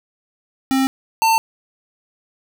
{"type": "tone pair in turn", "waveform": "square", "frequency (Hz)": [266.2, 897], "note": ["C4", "A5"], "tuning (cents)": [30, 33], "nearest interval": "octave + major sixth", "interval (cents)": 2103, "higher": "second", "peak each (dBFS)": [-15, -13], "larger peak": "second", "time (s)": [[0.71, 0.87], [1.22, 1.38]], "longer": "neither", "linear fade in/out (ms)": 0, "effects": []}